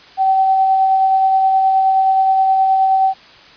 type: tone with tremolo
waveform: sine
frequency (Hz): 767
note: G5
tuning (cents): -38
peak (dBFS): -9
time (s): 0.17-3.14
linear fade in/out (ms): 50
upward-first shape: sine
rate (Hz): 9.5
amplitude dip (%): 25
effects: white hiss -42 dBFS RMS until 3.56 s + resampled to 11025 Hz